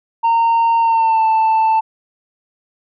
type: tone with pitch glide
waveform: sine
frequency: 920 to 885.1 Hz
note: A#5 to A5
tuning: -23 to +10 cents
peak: -8 dBFS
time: 0.23-1.81 s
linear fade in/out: 20 ms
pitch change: -67 cents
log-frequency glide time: 0.8-1.25 s
effects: tanh soft clip ceiling -10 dBFS